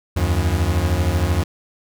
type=beating tone pair; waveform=40% pulse; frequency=77.1 / 90.1 Hz; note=D#2 / F#2; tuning=-15 / -45 cents; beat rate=13 Hz; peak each=-19 / -18 dBFS; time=0.16-1.44 s; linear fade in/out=10 ms; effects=none